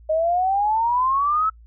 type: exponential sweep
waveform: sine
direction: up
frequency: 618 to 1315 Hz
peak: -17 dBFS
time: 0.09-1.5 s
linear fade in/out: 10 ms
effects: noise-tail reverb RT60 0.1 s tail -26 dB re dry + added 57 Hz sine -44 dBFS peak until 1.66 s